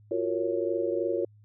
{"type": "chord", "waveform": "sine", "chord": "Gb major seventh", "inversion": "third", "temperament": "just", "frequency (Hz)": [346.9, 370, 462.5, 555], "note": ["F4", "Gb4", "Bb4", "Db5"], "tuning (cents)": [-12, 0, -14, 2], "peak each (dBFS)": [-30, -33, -31, -31], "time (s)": [0.11, 1.25], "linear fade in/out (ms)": 5, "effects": ["added 105 Hz sine -53 dBFS peak until 1.44 s"]}